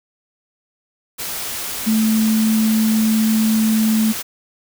sine tone in noise, 219.7 Hz, A3, 2 cents flat, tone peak -13 dBFS, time 1.86-4.13 s, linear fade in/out 20 ms, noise white, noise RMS -26 dBFS, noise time 1.18-4.23 s, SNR +10 dB, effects none

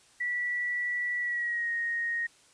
sine tone with pitch glide, 1952 to 1868.2 Hz, B6 to A#6, -21 to +3 cents, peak -28 dBFS, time 0.2-2.27 s, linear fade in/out 10 ms, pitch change -76 cents, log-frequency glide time 1.19-1.72 s, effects white hiss -60 dBFS RMS until 2.53 s + resampled to 22050 Hz

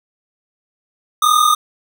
square tone pair together, 1202.8 / 1244.5 Hz, D6 / D#6, +41 / 0 cents, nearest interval minor second, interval 59 cents, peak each -14 dBFS, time 1.22-1.55 s, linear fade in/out 5 ms, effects none

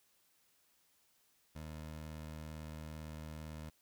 20% pulse tone, 77.78 Hz, D#2, in tune, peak -40 dBFS, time 1.55-3.7 s, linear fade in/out 10 ms, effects white hiss -73 dBFS RMS until 3.81 s

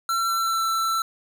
square tone with pitch glide, 1352 to 1334.9 Hz, E6 to E6, +43 to +21 cents, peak -22 dBFS, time 0.09-1.02 s, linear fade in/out 2 ms, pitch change -22 cents, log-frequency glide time 0.3-0.64 s, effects none

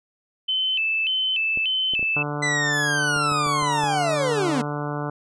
sine tone with vibrato, 2838 Hz, F7, 27 cents sharp, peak -20 dBFS, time 0.48-2.23 s, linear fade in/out 10 ms, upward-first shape square, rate 1.7 Hz, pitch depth 130 cents each way
clicks, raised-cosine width 2 ms, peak -23 dBFS, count 9, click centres 1.574 / 1.936 / 1.994 / 2.028 / 3.164 / 3.319 / 3.466 / 3.624 / 3.838 s
harmonic tone, 146.83 Hz, D3, in tune, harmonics 1 / 2 / 3 / 4 / 5 / 6 / 7 / 8 / 9 / 10, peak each -29 / -32 / -34 / -35 / -36 / -37 / -37 / -38 / -39 / -39 dBFS, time 2.16-5.1 s, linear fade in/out 5 ms
40% pulse linear sweep, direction down, 2017 to 223 Hz, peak -20 dBFS, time 2.42-4.62 s, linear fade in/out 10 ms
effects resampled to 22050 Hz

